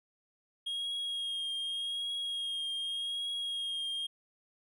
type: tone with vibrato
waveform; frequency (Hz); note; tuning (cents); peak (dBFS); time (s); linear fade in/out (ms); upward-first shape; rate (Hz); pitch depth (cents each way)
triangle; 3261; G#7; -32; -32; 0.66-4.07; 10; triangle; 0.85; 27
effects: none